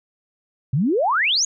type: exponential sweep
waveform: sine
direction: up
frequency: 120 to 6930 Hz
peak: -16 dBFS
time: 0.73-1.45 s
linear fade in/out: 5 ms
effects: none